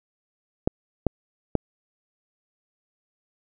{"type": "clicks", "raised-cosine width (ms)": 2, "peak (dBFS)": -6, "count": 3, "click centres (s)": [0.675, 1.067, 1.553], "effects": []}